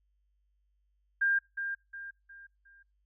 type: tone with echo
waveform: sine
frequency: 1600 Hz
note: G6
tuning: 35 cents sharp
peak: -24 dBFS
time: 1.21-1.39 s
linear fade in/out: 10 ms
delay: 360 ms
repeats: 4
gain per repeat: -8 dB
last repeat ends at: 2.83 s
effects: noise-tail reverb RT60 0.3 s tail -26 dB re dry + added 50 Hz sine -70 dBFS peak until 3.05 s